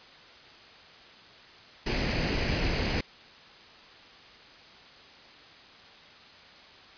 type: noise with comb filter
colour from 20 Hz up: pink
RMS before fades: -28 dBFS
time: 1.86-3.01 s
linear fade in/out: 5 ms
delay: 0.42 ms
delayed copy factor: +0.5
effects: white hiss -51 dBFS RMS until 6.97 s + resampled to 11025 Hz